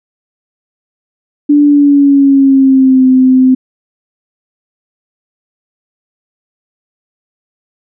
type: tone with pitch glide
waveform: sine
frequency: 291.7 to 258.4 Hz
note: D4 to C4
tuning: -12 to -21 cents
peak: -3 dBFS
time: 1.49-3.55 s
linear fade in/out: 10 ms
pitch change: -209 cents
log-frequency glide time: 1.63-3.06 s
effects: none